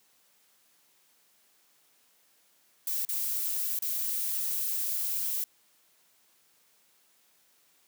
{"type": "noise with dropouts", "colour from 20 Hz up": "violet", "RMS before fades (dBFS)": -31, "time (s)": [2.87, 5.44], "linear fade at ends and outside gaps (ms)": 2, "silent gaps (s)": [[3.051, 3.089], [3.79, 3.822]], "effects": ["white hiss -66 dBFS RMS until 7.87 s", "high-pass 150 Hz 12 dB/octave"]}